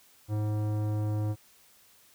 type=tone with tanh clipping; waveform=sine; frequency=105.9 Hz; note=G#2; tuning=34 cents sharp; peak=-29 dBFS; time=0.28-1.36 s; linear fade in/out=50 ms; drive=16 dB; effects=white hiss -60 dBFS RMS until 2.14 s